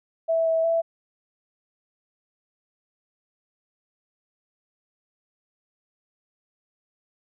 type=tone with pitch steps; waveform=sine; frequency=656 / 651 / 663 Hz; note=E5 / E5 / E5; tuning=-9 / -22 / +10 cents; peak=-19 dBFS; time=0.28-0.82 s; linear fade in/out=20 ms; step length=180 ms; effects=none